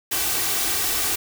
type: noise with comb filter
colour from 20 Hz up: white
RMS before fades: -23 dBFS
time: 0.11-1.16 s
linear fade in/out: 10 ms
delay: 2.6 ms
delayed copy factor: +0.55
effects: none